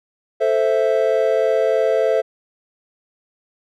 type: chord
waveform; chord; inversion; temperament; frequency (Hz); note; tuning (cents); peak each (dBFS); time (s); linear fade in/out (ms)
triangle; A minor; none; equal; 440 / 523.3 / 659.3; A4 / C5 / E5; 0 / 0 / 0; -17; 0.4-2.22; 20
effects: none